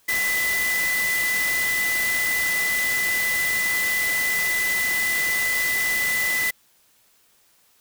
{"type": "tone in noise", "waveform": "sine", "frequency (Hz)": 2000, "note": "B6", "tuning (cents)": 21, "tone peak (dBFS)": -21, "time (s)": [0.08, 6.51], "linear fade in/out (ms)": 10, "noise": "white", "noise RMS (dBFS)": -28, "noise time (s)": [0.08, 6.51], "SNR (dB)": 4, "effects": ["white hiss -60 dBFS RMS until 7.8 s"]}